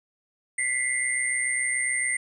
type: tone cluster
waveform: sine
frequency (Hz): 1979 / 2106 / 8770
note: B6 / C7 / C#9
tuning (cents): +3 / +11 / -20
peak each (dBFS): -28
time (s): 0.58-2.17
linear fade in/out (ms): 5
effects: none